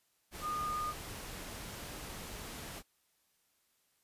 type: tone in noise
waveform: sine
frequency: 1222 Hz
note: D#6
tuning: 32 cents flat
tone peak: -34 dBFS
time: 0.41-0.94 s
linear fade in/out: 50 ms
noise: pink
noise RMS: -45 dBFS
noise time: 0.31-2.83 s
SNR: +8 dB
effects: white hiss -75 dBFS RMS until 4.03 s + resampled to 32000 Hz